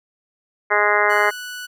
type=harmonic tone; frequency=207.7 Hz; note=G#3; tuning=in tune; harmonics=2 / 3 / 4 / 5 / 6 / 7 / 8 / 9 / 10; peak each=-23 / -23 / -23 / -23 / -23 / -23 / -23 / -23 / -23 dBFS; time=0.7-1.31 s; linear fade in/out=20 ms
type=tone; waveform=sawtooth; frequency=1480 Hz; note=F#6; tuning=in tune; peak=-26 dBFS; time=1.09-1.67 s; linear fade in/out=20 ms
effects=none